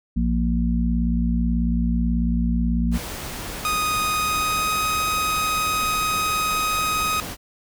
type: harmonic tone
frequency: 58.27 Hz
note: A#1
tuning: in tune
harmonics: 1 / 3 / 4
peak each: -21 / -24 / -23 dBFS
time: 0.16-2.98 s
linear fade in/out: 10 ms
type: noise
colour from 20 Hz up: pink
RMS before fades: -32 dBFS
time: 2.91-7.37 s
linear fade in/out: 50 ms
type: tone with pitch glide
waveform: sawtooth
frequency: 1244.5 to 1256.8 Hz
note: D#6 to D#6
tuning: 0 to +17 cents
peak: -17 dBFS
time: 3.65-7.2 s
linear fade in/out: 0 ms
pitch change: +17 cents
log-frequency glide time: 4.02-4.79 s
effects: none